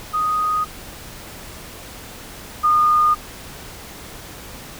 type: tone pair in turn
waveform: sine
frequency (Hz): 1244.5 / 1221.7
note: D#6 / D#6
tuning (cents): 0 / -32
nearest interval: unison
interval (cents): 32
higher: first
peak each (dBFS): -17 / -12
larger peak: second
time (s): 0.13-0.65 / 2.63-3.15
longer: neither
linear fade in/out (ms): 20
effects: pink hiss -37 dBFS RMS until 4.79 s